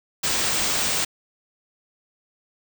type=band-stop noise; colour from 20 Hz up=white; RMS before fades=-23 dBFS; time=0.23-1.05 s; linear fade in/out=10 ms; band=9200 to 16000 Hz; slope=96 dB/octave; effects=none